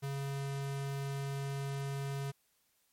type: tone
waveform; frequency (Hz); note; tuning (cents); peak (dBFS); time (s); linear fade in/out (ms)
square; 138.59; C#3; 0; -36; 0.02-2.32; 20
effects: white hiss -74 dBFS RMS until 2.92 s + MP3 64 kbps